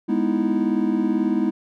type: chord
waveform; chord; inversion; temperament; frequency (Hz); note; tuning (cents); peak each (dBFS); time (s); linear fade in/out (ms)
triangle; E major seventh; first; equal; 207.7 / 246.9 / 311.1 / 329.6; G#3 / B3 / D#4 / E4; 0 / 0 / 0 / 0; -22; 0.08-1.51; 20
effects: none